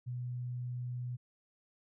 sine tone, 123.47 Hz, B2, in tune, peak -36 dBFS, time 0.06-1.17 s, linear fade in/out 20 ms, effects none

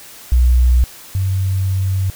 sine tone pair in turn, 61.6 / 95.32 Hz, B1 / G2, -4 / -48 cents, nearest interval minor sixth, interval 756 cents, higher second, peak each -8 / -14 dBFS, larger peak first, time 0.32-0.84 / 1.15-2.1 s, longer second, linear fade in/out 0 ms, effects white hiss -38 dBFS RMS until 2.15 s

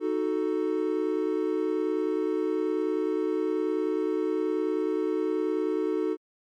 triangle chord, D# diminished, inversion none, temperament equal, 311.1 / 370 / 440 Hz, D#4 / F#4 / A4, 0 / 0 / 0 cents, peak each -27 dBFS, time 0-6.17 s, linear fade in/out 50 ms, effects MP3 64 kbps

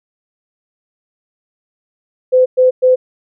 sine tone bursts, 510 Hz, C5, 44 cents flat, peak -6 dBFS, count 3, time 2.32-2.96 s, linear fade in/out 20 ms, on 140 ms, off 110 ms, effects none

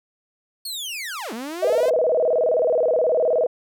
sawtooth linear two-way sweep, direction down then up, 4435 to 211.7 to 531 Hz, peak -25 dBFS, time 0.65-1.9 s, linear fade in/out 5 ms, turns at 1.33 s
sine tone with vibrato, 560 Hz, C#5, 18 cents sharp, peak -16 dBFS, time 1.62-3.47 s, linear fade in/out 10 ms, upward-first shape square, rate 19 Hz, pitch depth 220 cents each way
effects none

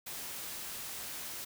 white noise, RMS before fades -42 dBFS, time 0.06-1.45 s, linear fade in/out 10 ms, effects none

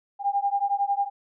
sine beating tone pair, 797 / 808 Hz, G5 / G#5, +28 / -48 cents, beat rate 11 Hz, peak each -25 dBFS, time 0.19-1.1 s, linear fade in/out 50 ms, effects none

